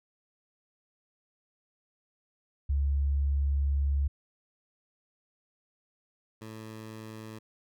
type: tone pair in turn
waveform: sine / 15% pulse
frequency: 70.1 / 109.94 Hz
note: C#2 / A2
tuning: +20 / -1 cents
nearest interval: minor sixth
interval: 779 cents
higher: second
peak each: -24 / -35 dBFS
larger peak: first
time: 2.69-4.08 / 6.41-7.39 s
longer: first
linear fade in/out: 10 ms
effects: none